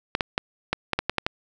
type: clicks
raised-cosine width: 0.3 ms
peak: -6 dBFS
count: 9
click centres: 0.151 / 0.208 / 0.379 / 0.73 / 0.933 / 0.99 / 1.096 / 1.183 / 1.265 s
effects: none